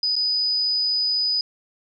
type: tone with dropouts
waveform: sine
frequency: 4978 Hz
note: D#8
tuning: in tune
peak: -19 dBFS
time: 0.03-1.41 s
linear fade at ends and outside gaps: 2 ms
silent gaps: 0.156-0.163 s
effects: none